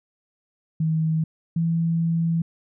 sine tone pair in turn, 159.3 / 165.92 Hz, D#3 / E3, +41 / +12 cents, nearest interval minor second, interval 71 cents, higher second, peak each -19 / -19 dBFS, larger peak neither, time 0.8-1.24 / 1.56-2.42 s, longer second, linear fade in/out 5 ms, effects none

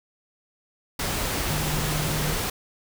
sine tone in noise, 151.8 Hz, D#3, 42 cents flat, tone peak -28 dBFS, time 1.5-2.34 s, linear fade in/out 5 ms, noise pink, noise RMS -27 dBFS, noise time 0.99-2.5 s, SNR -4 dB, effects none

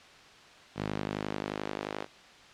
sawtooth tone with high-pass filter sweep, 51.4 Hz, G#1, 17 cents flat, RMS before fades -36 dBFS, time 0.75-2.07 s, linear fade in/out 50 ms, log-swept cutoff 160 to 420 Hz, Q 0.93, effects white hiss -53 dBFS RMS until 2.53 s + low-pass 4000 Hz 12 dB/octave

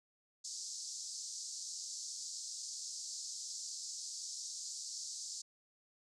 white band-pass noise, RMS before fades -45 dBFS, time 0.44-5.42 s, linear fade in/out 10 ms, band 4500 to 7700 Hz, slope 48 dB/octave, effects none

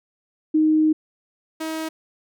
sine / sawtooth tone pair in turn, 311.1 / 318.4 Hz, D#4 / D#4, 0 / +40 cents, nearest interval unison, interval 40 cents, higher second, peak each -14 / -22 dBFS, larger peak first, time 0.54-0.93 / 1.6-1.89 s, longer first, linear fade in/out 10 ms, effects none

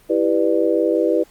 sine chord, E minor seventh, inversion none, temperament just, 329.6 / 395.6 / 494.4 / 593.3 Hz, E4 / G4 / B4 / D5, 0 / +16 / +2 / +18 cents, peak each -19 / -21 / -19 / -22 dBFS, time 0.09-1.24 s, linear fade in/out 20 ms, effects pink hiss -52 dBFS RMS until 1.3 s + Opus 32 kbps

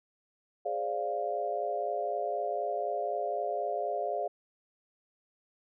sine chord, D half-diminished seventh, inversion second, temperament equal, 415.3 / 523.3 / 587.3 / 698.5 Hz, Ab4 / C5 / D5 / F5, 0 / 0 / 0 / 0 cents, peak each -37 / -38 / -35 / -33 dBFS, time 0.65-4.28 s, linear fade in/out 10 ms, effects none

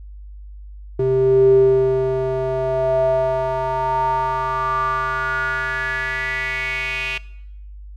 square tone with band-pass filter sweep, 130.81 Hz, C3, in tune, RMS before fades -19 dBFS, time 0.99-7.18 s, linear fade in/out 5 ms, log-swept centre 330 to 2600 Hz, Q 6.6, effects noise-tail reverb RT60 0.8 s tail -20 dB re dry + added 50 Hz sine -34 dBFS peak until 7.96 s

